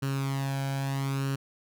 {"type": "tone with flanger", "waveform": "sawtooth", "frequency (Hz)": 136.7, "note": "C#3", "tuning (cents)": -24, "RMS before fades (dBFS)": -30, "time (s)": [0.02, 1.36], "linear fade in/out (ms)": 10, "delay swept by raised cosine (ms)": [0.7, 1.29], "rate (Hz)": 0.77, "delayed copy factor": 0.65, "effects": []}